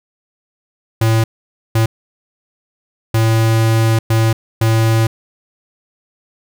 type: tone bursts at uneven times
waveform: square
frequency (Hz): 112.4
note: A2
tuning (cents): +37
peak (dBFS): -11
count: 5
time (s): 1.01-1.24 / 1.75-1.86 / 3.14-3.99 / 4.1-4.33 / 4.61-5.07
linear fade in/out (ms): 5
effects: none